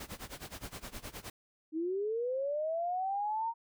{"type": "noise with tremolo", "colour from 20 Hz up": "pink", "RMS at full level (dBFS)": -42, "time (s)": [0, 1.3], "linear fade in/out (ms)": 2, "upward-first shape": "sine", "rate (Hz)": 9.6, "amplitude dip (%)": 90}
{"type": "linear sweep", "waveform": "sine", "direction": "up", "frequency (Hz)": [305.6, 932], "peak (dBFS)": -31, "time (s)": [1.72, 3.54], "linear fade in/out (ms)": 50}
{"effects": []}